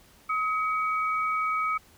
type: tone pair together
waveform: sine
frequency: 1269 / 2261 Hz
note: D#6 / C#7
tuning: +34 / +34 cents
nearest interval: minor seventh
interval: 1000 cents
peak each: -25 / -32 dBFS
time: 0.29-1.78 s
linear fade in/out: 10 ms
effects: pink hiss -57 dBFS RMS until 1.97 s